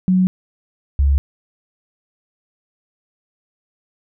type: tone pair in turn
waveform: sine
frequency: 185 / 69.68 Hz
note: F#3 / C#2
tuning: 0 / +10 cents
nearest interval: octave + perfect fourth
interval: 1690 cents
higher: first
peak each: -11 dBFS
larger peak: neither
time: 0.08-0.27 / 0.99-1.18 s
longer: neither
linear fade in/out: 0 ms
effects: none